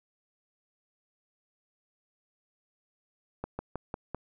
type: slowing click train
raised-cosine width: 1 ms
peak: -20 dBFS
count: 5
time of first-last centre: 3.44-4.146 s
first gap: 150 ms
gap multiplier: 1.11
effects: none